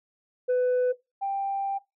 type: tone pair in turn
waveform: sine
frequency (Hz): 500 / 788.5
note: B4 / G5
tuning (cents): +21 / +10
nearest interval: minor sixth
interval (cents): 789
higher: second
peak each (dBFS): -18 / -25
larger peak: first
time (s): 0.48-0.93 / 1.21-1.79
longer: second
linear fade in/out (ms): 20
effects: noise-tail reverb RT60 0.2 s tail -18 dB re dry + tanh soft clip ceiling -20 dBFS